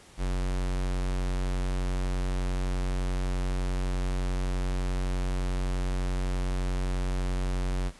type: tone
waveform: square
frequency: 45.83 Hz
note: F#1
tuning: 16 cents flat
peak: -27 dBFS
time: 0.17-7.92 s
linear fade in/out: 50 ms
effects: pink hiss -53 dBFS RMS until 7.99 s + resampled to 24000 Hz